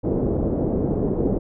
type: low-pass noise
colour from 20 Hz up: white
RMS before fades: -22 dBFS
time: 0.03-1.39 s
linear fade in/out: 20 ms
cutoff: 470 Hz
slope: 24 dB/octave
effects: none